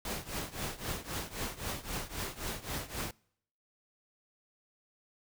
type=noise with tremolo; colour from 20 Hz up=pink; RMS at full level=-35 dBFS; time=0.05-3.11 s; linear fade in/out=2 ms; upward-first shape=triangle; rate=3.8 Hz; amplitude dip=90%; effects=noise-tail reverb RT60 0.7 s tail -26 dB re dry